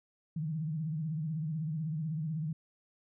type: tone with vibrato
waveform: sine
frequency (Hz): 156.7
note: D#3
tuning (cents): +13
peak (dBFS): -32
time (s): 0.36-2.53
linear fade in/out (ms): 5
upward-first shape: sine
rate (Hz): 16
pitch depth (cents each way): 110
effects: none